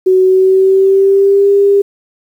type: tone with pitch glide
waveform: sine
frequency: 373.5 to 400.3 Hz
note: F#4 to G4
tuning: +16 to +36 cents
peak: -5 dBFS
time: 0.06-1.82 s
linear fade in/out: 10 ms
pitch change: +120 cents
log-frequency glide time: 0.23-1.49 s
effects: 7-bit